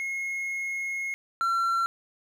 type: tone pair in turn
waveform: triangle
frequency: 2162 / 1358.8 Hz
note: C#7 / F6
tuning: -44 / -48 cents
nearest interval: minor sixth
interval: 804 cents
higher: first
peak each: -27 / -21 dBFS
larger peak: second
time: 0-1.14 / 1.41-1.86 s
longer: first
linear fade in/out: 0 ms
effects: none